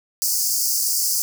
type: high-pass noise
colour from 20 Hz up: pink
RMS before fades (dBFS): -21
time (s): 0.22-1.22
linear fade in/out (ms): 0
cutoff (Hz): 4700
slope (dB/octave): 96
effects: none